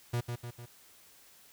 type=tone with echo; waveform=45% pulse; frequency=120 Hz; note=B2; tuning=49 cents flat; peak=-29 dBFS; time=0.13-0.21 s; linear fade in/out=10 ms; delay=150 ms; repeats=3; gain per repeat=-5 dB; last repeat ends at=0.66 s; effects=white hiss -59 dBFS RMS until 1.52 s